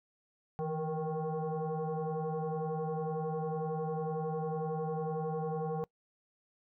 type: tone with frequency modulation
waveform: sine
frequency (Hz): 151.5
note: D#3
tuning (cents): -46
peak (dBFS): -32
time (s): 0.59-5.84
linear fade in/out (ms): 0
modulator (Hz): 314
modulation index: 2.1
effects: noise-tail reverb RT60 0.1 s tail -24 dB re dry